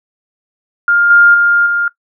sine tone with level steps, 1406 Hz, F6, 11 cents sharp, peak -7 / -3 / -7 / -11 dBFS, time 0.88-1.88 s, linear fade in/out 2 ms, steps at 1.1 / 1.34 / 1.66 s, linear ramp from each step 5 ms, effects noise-tail reverb RT60 0.1 s tail -19 dB re dry

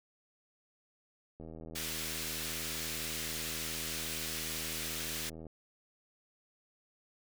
click train, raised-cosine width 2 ms, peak -34 dBFS, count 328, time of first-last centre 1.4-5.467 s, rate 80.4 Hz
pink high-pass noise, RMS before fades -39 dBFS, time 1.75-5.3 s, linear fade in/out 10 ms, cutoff 2100 Hz, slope 12 dB/octave
effects none

